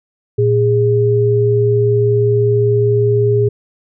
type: tone pair together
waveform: sine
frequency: 115.65 / 410.7 Hz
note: A#2 / G#4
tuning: -13 / -19 cents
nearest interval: octave + minor seventh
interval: 2194 cents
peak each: -13 / -12 dBFS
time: 0.38-3.49 s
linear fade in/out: 10 ms
effects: none